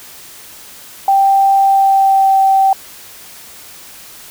sine tone with pitch glide, 784 to 775 Hz, G5 to G5, 0 to -20 cents, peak -7 dBFS, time 1.08-2.73 s, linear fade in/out 2 ms, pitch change -20 cents, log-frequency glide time 1.63-2.37 s, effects white hiss -36 dBFS RMS until 4.3 s

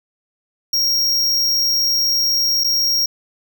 square tone with dropouts, 5588 Hz, F8, in tune, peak -15 dBFS, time 0.73-3.06 s, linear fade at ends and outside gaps 5 ms, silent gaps 2.638-2.643 s, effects none

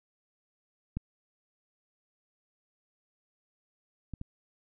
clicks, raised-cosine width 5 ms, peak -20 / -26 / -26 dBFS, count 3, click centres 0.97 / 4.137 / 4.214 s, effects none

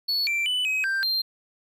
triangle tone with pitch steps, 4412 / 2350 / 2989 / 2538 / 1574 / 4173 Hz, C#8 / D7 / F#7 / D#7 / G6 / C8, -9 / +1 / +17 / +34 / +7 / -5 cents, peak -21 dBFS, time 0.08-1.22 s, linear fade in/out 10 ms, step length 190 ms, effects none

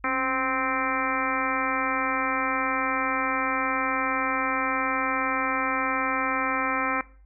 harmonic tone with a mistuned harmonic, 260.9 Hz, C4, 5 cents flat, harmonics 1 / 2 / 3 / 4 / 5 / 6 / 7 / 8 / 9, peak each -32 / -35 / -34 / -31 / -29 / -35 / -33 / -34 / -34 dBFS, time 0.04-7.01 s, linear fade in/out 2 ms, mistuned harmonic 1, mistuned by +64 cents, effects noise-tail reverb RT60 0.4 s tail -18 dB re dry + added 50 Hz sine -50 dBFS peak until 7.25 s

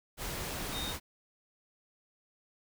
sine tone in noise, 3702 Hz, A#7, 13 cents flat, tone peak -38 dBFS, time 0.71-0.95 s, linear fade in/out 50 ms, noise pink, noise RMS -38 dBFS, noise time 0.17-1 s, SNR -3 dB, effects none

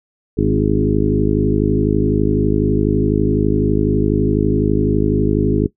harmonic tone with a mistuned harmonic, 52 Hz, G#1, 3 cents sharp, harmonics 1 / 2 / 3 / 4 / 5 / 6 / 7 / 8, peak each -21 / -21 / -21 / -21 / -21 / -21 / -21 / -21 dBFS, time 0.37-5.67 s, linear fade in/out 10 ms, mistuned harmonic 6, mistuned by -18 cents, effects noise-tail reverb RT60 0.1 s tail -18 dB re dry

